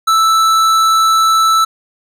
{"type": "tone with tanh clipping", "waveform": "sine", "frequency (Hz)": 1318.5, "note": "E6", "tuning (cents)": 0, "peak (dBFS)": -10, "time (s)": [0.07, 1.65], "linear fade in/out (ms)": 10, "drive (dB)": 16, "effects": []}